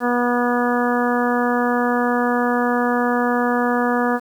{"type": "harmonic tone", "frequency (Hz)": 243.1, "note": "B3", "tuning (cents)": -27, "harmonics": [1, 2, 3, 4, 5, 6, 7], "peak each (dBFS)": [-20, -22, -24, -26, -26, -29, -27], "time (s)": [0, 4.2], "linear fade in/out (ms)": 50, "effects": ["8-bit"]}